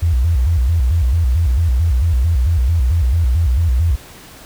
sine tone with vibrato, 72.2 Hz, D2, 29 cents flat, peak -11 dBFS, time 0.02-3.96 s, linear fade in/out 10 ms, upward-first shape square, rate 4.5 Hz, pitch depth 260 cents each way, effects pink hiss -39 dBFS RMS until 4.45 s

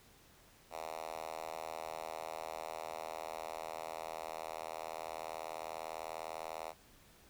5% pulse tone with high-pass filter, 80.1 Hz, E2, 49 cents flat, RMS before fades -44 dBFS, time 0.7-6.74 s, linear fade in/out 50 ms, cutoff 660 Hz, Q 2.2, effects pink hiss -63 dBFS RMS until 7.29 s

